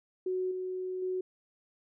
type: tone with level steps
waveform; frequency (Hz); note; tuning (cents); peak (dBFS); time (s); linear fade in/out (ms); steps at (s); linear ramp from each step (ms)
sine; 370; F#4; 0; -29 / -33 / -30; 0.26-1.21; 5; 0.51 / 1.02; 5
effects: none